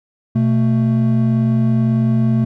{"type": "tone pair together", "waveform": "triangle", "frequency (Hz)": [124.37, 222.5], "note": ["B2", "A3"], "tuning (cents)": [13, 20], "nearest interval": "minor seventh", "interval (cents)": 1007, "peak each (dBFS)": -13, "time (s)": [0.35, 2.45], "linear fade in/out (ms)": 10, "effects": []}